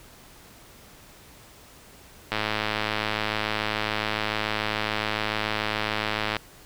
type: click train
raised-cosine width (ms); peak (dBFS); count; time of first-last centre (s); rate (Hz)
0.3; -9; 434; 2.32-6.367; 107
effects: pink hiss -50 dBFS RMS until 6.65 s